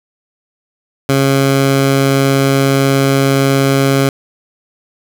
15% pulse tone, 136.8 Hz, C#3, 23 cents flat, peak -3 dBFS, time 1.09-4.09 s, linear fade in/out 2 ms, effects none

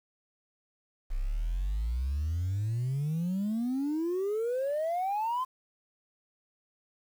sine exponential sweep, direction up, 30.26 to 1052 Hz, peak -26 dBFS, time 1.1-5.45 s, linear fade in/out 20 ms, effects tanh soft clip ceiling -26 dBFS + 9-bit

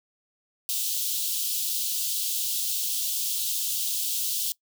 white high-pass noise, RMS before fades -28 dBFS, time 0.69-4.52 s, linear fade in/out 0 ms, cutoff 3000 Hz, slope 48 dB/octave, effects noise-tail reverb RT60 0.1 s tail -21 dB re dry

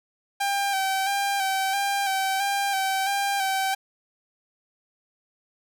sawtooth tone with vibrato, 784 Hz, G5, in tune, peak -19 dBFS, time 0.4-3.75 s, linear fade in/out 10 ms, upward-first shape square, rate 1.5 Hz, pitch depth 30 cents each way, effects none

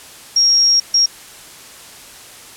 sine tone bursts at uneven times, 5588 Hz, F8, in tune, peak -9 dBFS, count 2, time 0.36-0.8 / 0.94-1.06 s, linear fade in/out 5 ms, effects white hiss -38 dBFS RMS until 2.56 s + low-pass 11000 Hz 12 dB/octave

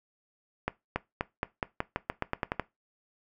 accelerating click train, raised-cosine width 0.5 ms, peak -13 dBFS, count 13, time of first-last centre 0.68-2.597 s, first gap 280 ms, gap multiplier 0.89, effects noise-tail reverb RT60 0.2 s tail -19 dB re dry

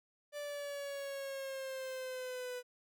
45% pulse exponential sweep, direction down, 587.3 to 493.9 Hz, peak -40 dBFS, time 0.32-2.63 s, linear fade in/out 50 ms, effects none

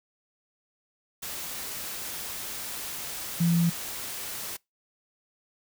sine tone in noise, 169.8 Hz, F3, 48 cents flat, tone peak -20 dBFS, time 3.4-3.7 s, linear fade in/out 10 ms, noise white, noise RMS -36 dBFS, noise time 1.22-4.57 s, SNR +13 dB, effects noise-tail reverb RT60 0.2 s tail -25 dB re dry

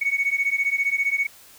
sine beating tone pair, 2217 / 2232 Hz, C#7 / C#7, 0 / +11 cents, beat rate 15 Hz, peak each -22 dBFS, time 0.01-1.27 s, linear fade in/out 10 ms, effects tanh soft clip ceiling -14 dBFS + white hiss -49 dBFS RMS until 1.58 s

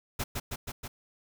pink noise with echo, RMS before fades -31 dBFS, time 0.19-0.24 s, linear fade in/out 10 ms, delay 160 ms, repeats 4, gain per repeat -2 dB, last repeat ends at 0.88 s, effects none

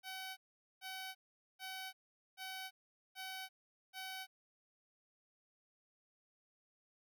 10% pulse tone bursts, 758 Hz, F#5, 42 cents sharp, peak -36 dBFS, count 6, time 0.03-4.27 s, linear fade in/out 50 ms, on 340 ms, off 440 ms, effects none

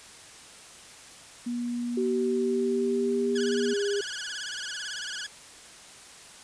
sine tone, 240.6 Hz, B3, 45 cents flat, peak -28 dBFS, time 1.46-3.74 s, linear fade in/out 10 ms
sine tone with pitch glide, 380.1 to 405 Hz, F#4 to G#4, +47 to -43 cents, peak -25 dBFS, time 1.97-4.01 s, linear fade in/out 5 ms, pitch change +110 cents, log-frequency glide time 2.09-3.72 s
15% pulse tone with vibrato, 1571 Hz, G6, 3 cents sharp, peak -27 dBFS, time 3.35-5.27 s, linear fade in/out 10 ms, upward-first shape sine, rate 18 Hz, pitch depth 150 cents each way
effects white hiss -48 dBFS RMS until 6.43 s + resampled to 22050 Hz

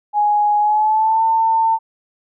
sine tone with pitch glide, 833 to 898 Hz, G#5 to A5, +5 to +35 cents, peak -12 dBFS, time 0.13-1.79 s, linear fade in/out 50 ms, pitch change +130 cents, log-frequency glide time 0.59-1.24 s, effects none

